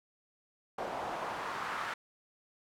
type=noise with band-pass filter sweep; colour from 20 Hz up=pink; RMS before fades=-38 dBFS; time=0.78-1.94 s; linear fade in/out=5 ms; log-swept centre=680 to 1400 Hz; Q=1.9; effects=none